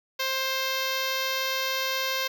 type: tone with notch filter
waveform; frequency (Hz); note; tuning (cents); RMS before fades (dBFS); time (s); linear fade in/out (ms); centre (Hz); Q
5% pulse; 527; C5; +12; -28; 0.19-2.28; 10; 7900; 1.2
effects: none